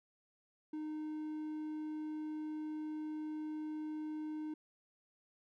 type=tone; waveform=triangle; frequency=307.6 Hz; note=D#4; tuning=20 cents flat; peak=-37 dBFS; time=0.73-4.54 s; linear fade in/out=5 ms; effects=none